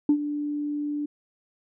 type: tone with ADSR envelope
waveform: sine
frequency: 293.7 Hz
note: D4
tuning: in tune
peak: -13 dBFS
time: 0.09-1.06 s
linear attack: 3 ms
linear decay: 77 ms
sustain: -13 dB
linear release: 8 ms
effects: tanh soft clip ceiling -12 dBFS